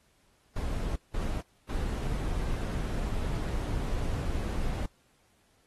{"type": "noise bursts at uneven times", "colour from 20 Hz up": "brown", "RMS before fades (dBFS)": -31, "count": 3, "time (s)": [[0.56, 0.96], [1.14, 1.41], [1.69, 4.86]], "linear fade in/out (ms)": 5, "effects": ["pink hiss -68 dBFS RMS until 5.66 s", "AAC 32 kbps"]}